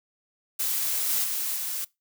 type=noise with level steps; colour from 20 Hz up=blue; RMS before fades=-27 / -25 / -29 / -31 dBFS; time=0.59-1.85 s; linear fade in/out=10 ms; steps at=1.09 / 1.24 / 1.56 s; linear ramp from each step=2 ms; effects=noise-tail reverb RT60 0.2 s tail -22 dB re dry